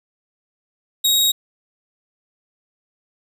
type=tone; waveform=sawtooth; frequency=3785 Hz; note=A#7; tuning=26 cents sharp; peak=-11 dBFS; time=1.04-1.32 s; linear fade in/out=10 ms; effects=none